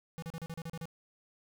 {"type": "tone bursts", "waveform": "square", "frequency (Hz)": 164.81, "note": "E3", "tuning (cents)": 0, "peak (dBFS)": -39, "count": 9, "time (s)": [0.18, 0.855], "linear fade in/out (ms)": 0, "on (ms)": 43, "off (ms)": 36, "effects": []}